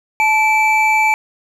triangle tone pair together, 869.3 / 2323 Hz, A5 / D7, -21 / -20 cents, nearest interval octave + perfect fourth, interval 1701 cents, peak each -12 dBFS, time 0.2-1.14 s, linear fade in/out 0 ms, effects none

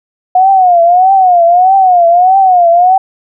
sine tone with vibrato, 726 Hz, F#5, 33 cents flat, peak -3 dBFS, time 0.35-2.98 s, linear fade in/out 5 ms, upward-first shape triangle, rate 1.6 Hz, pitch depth 140 cents each way, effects none

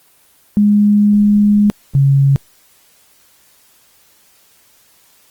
sine tone pair in turn, 206.8 / 138.02 Hz, G#3 / C#3, -7 / -7 cents, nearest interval perfect fifth, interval 700 cents, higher first, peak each -7 dBFS, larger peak neither, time 0.57-1.7 / 1.95-2.36 s, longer first, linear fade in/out 0 ms, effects white hiss -51 dBFS RMS until 5.3 s + Opus 24 kbps

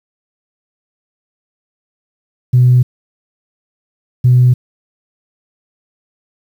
sine tone pair in turn, 124.9 / 124.9 Hz, B2 / B2, +20 / +20 cents, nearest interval unison, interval 0 cents, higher neither, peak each -4 dBFS, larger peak neither, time 2.53-2.83 / 4.24-4.54 s, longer neither, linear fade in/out 10 ms, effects tanh soft clip ceiling -1 dBFS + 7-bit

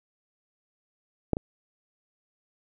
clicks, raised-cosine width 2 ms, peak -9 / -17 dBFS, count 2, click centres 1.333 / 1.369 s, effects none

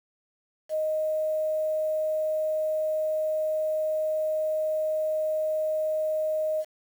sine tone with quantisation, 622.3 Hz, D#5, in tune, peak -24 dBFS, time 0.69-6.65 s, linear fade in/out 50 ms, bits 8, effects none

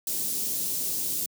white band-stop noise, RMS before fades -29 dBFS, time 0.07-1.26 s, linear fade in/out 2 ms, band 340 to 5800 Hz, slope 12 dB/octave, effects high-pass 150 Hz 12 dB/octave

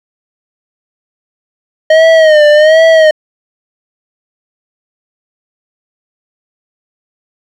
square tone with vibrato, 622.3 Hz, D#5, in tune, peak -3 dBFS, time 1.9-3.11 s, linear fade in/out 5 ms, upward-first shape sine, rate 1.3 Hz, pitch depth 82 cents each way, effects low-pass 3000 Hz 12 dB/octave + 7-bit

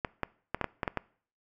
clicks, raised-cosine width 0.5 ms, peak -14 dBFS, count 8, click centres 0.048 / 0.233 / 0.546 / 0.613 / 0.643 / 0.832 / 0.878 / 0.973 s, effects noise-tail reverb RT60 0.5 s tail -22 dB re dry

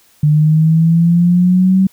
sine exponential sweep, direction up, 148.9 to 192 Hz, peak -7 dBFS, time 0.23-1.87 s, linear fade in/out 5 ms, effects white hiss -51 dBFS RMS until 1.92 s

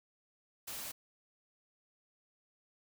white noise, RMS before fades -43 dBFS, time 0.67-0.92 s, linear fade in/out 10 ms, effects none

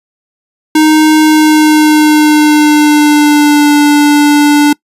square tone with pitch glide, 310 to 293.4 Hz, D#4 to D4, -6 to -2 cents, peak -4 dBFS, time 0.75-4.73 s, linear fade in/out 5 ms, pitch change -96 cents, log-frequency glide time 1.21-3.73 s, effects noise-tail reverb RT60 0.1 s tail -24 dB re dry + resampled to 32000 Hz

